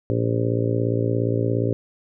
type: harmonic tone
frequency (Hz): 57.2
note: A#1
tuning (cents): -32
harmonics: 2 / 3 / 4 / 5 / 6 / 7 / 8 / 9 / 10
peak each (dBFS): -22 / -33 / -33 / -27 / -33 / -26 / -33 / -29 / -35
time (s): 0.1-1.73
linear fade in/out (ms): 0
effects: none